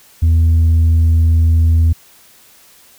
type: tone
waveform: sine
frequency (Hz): 81.8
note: E2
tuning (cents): -13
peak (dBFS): -5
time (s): 0.22-1.93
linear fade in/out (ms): 10
effects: tanh soft clip ceiling -7 dBFS + white hiss -46 dBFS RMS until 2.98 s